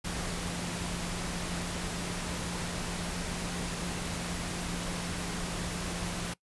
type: tone in noise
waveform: sine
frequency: 174.61 Hz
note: F3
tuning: in tune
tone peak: -38 dBFS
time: 0.04-6.34 s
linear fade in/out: 10 ms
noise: pink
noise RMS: -36 dBFS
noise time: 0.04-6.34 s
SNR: -5 dB
effects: noise-tail reverb RT60 0.1 s tail -22 dB re dry + resampled to 24000 Hz